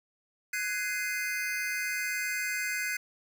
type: chord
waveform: square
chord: Ab dominant seventh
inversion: third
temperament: just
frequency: 1495.1 / 1661.2 / 2077 / 2492 Hz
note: Gb6 / Ab6 / C7 / Eb7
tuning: +18 / 0 / -13 / +2 cents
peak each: -37 / -39 / -34 / -39 dBFS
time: 0.53-2.97 s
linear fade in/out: 5 ms
effects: none